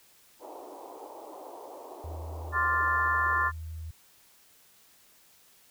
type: band-pass noise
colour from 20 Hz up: white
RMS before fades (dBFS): -45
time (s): 0.39-3.51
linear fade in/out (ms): 50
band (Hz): 300 to 970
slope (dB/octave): 48
type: tone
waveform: sine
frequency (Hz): 80.5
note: E2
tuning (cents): -41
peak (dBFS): -36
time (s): 2.04-3.91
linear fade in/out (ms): 5
type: chord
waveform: sine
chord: D minor seventh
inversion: third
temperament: equal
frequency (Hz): 1046.5 / 1174.7 / 1396.9 / 1760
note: C6 / D6 / F6 / A6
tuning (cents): 0 / 0 / 0 / 0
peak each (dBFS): -28 / -32 / -31 / -28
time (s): 2.52-3.52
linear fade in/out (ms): 50
effects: white hiss -60 dBFS RMS until 5.7 s